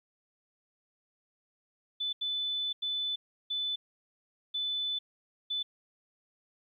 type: tone bursts at uneven times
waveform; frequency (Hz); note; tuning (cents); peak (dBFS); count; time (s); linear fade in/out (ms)
sine; 3500; A7; -10; -30; 6; 2-2.13 / 2.21-2.73 / 2.82-3.16 / 3.5-3.76 / 4.54-4.99 / 5.5-5.63; 10
effects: 12-bit